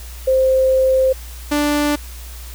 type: tone pair in turn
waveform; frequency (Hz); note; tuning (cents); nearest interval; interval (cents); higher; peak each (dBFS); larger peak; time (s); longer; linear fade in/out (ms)
sine / sawtooth; 523.3 / 293.7; C5 / D4; 0 / 0; minor seventh; 1000; first; -11; neither; 0.27-1.13 / 1.51-1.96; first; 10
effects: added 60 Hz sine -31 dBFS peak until 2.54 s + white hiss -39 dBFS RMS until 2.54 s